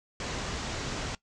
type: low-pass noise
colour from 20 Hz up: pink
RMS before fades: -35 dBFS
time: 0.2-1.15 s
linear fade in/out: 2 ms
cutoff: 7500 Hz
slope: 48 dB/octave
effects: noise-tail reverb RT60 0.1 s tail -19 dB re dry